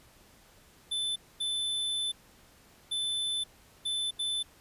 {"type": "tone bursts at uneven times", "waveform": "square", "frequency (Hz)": 3520, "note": "A7", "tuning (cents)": 0, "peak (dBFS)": -30, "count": 5, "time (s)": [[0.91, 1.16], [1.4, 2.12], [2.91, 3.44], [3.85, 4.11], [4.19, 4.43]], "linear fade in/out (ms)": 10, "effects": ["pink hiss -59 dBFS RMS until 4.6 s", "resampled to 32000 Hz"]}